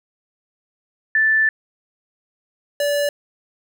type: tone pair in turn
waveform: sine / square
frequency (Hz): 1760 / 578.4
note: A6 / D5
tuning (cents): 0 / -27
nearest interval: octave + perfect fifth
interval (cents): 1927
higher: first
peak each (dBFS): -13 / -18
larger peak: first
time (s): 1.15-1.49 / 2.8-3.09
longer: first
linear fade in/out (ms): 2
effects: none